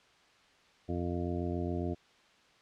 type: harmonic tone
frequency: 87.31 Hz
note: F2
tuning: in tune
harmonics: 1 / 2 / 3 / 4 / 5 / 7 / 8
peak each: -36 / -39 / -38 / -38 / -43 / -44 / -45 dBFS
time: 0.88-1.95 s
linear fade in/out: 20 ms
effects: white hiss -63 dBFS RMS until 2.61 s + low-pass 4000 Hz 12 dB/octave